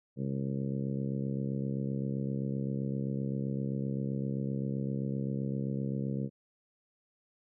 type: harmonic tone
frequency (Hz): 67.7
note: C#2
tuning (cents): -40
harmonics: 2 / 3 / 4 / 5 / 6 / 7 / 8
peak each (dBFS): -34 / -35 / -41 / -45 / -46 / -44 / -49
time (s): 0.16-6.3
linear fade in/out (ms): 50
effects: none